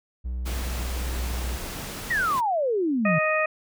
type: tone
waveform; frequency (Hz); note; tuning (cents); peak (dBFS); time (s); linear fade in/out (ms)
triangle; 61.74; B1; 0; -25; 0.24-1.58; 20
type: noise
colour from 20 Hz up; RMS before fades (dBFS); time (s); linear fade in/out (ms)
pink; -35; 0.45-2.41; 20
type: exponential sweep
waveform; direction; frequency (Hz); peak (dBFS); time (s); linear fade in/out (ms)
sine; down; 1975.5 to 150.5; -21; 2.1-3.19; 10
type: harmonic tone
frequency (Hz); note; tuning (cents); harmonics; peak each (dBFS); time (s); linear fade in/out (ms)
622.3; D#5; 0; 1 / 2 / 3 / 4; -24 / -27 / -27 / -27; 3.05-3.46; 5
effects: none